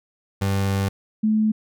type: tone pair in turn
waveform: 30% pulse / sine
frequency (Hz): 98 / 216.3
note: G2 / A3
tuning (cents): 0 / -29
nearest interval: octave + major second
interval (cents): 1371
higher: second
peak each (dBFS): -17 / -16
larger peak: second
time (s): 0.41-0.89 / 1.23-1.52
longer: first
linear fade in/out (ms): 10
effects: none